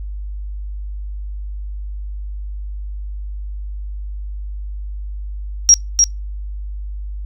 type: tone with echo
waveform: sine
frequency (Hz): 5640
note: F8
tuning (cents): +16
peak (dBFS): -4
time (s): 5.69-5.74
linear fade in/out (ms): 0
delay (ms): 300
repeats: 1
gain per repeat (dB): -4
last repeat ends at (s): 6.04
effects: noise-tail reverb RT60 0.2 s tail -24 dB re dry + added 50 Hz sine -24 dBFS peak until 7.25 s